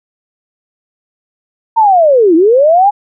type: linear two-way sweep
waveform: sine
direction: down then up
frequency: 930 to 311.1 to 841 Hz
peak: -4 dBFS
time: 1.76-2.91 s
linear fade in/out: 20 ms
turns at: 2.35 s
effects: none

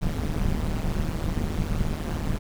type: noise with amplitude modulation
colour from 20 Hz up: brown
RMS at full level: -22 dBFS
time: 0.01-2.39 s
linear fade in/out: 20 ms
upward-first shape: sine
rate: 156 Hz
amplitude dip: 95%
effects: none

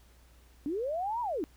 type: linear two-way sweep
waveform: sine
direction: up then down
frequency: 270.4 to 987.8 to 270.4 Hz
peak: -30 dBFS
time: 0.66-1.44 s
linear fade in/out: 0 ms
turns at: 1.21 s
effects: added 60 Hz sine -57 dBFS peak until 1.56 s + pink hiss -64 dBFS RMS until 1.56 s

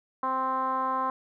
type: tone with low-pass filter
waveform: 10% pulse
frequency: 261.6 Hz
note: C4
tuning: in tune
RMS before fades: -28 dBFS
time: 0.23-1.1 s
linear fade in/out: 2 ms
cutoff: 1100 Hz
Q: 5.5
effects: none

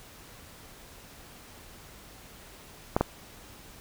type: clicks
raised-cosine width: 1 ms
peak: -8 dBFS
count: 2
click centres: 2.965 / 3.01 s
effects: pink hiss -50 dBFS RMS until 3.8 s

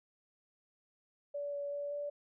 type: tone with pitch steps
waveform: sine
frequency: 575 / 571 / 575 / 580 Hz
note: D5 / D5 / D5 / D5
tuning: -37 / -49 / -37 / -22 cents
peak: -36 dBFS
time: 1.34-2.1 s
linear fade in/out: 10 ms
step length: 190 ms
effects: none

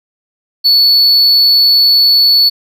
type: tone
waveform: triangle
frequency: 4435 Hz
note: C#8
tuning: in tune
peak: -4 dBFS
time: 0.64-2.5 s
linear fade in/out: 20 ms
effects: none

